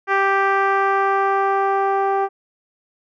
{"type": "tone with low-pass filter sweep", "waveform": "10% pulse", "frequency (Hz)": 392, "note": "G4", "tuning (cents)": 0, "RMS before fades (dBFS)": -18, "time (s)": [0.07, 2.29], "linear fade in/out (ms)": 50, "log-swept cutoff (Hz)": [1700, 810], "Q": 1.4, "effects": []}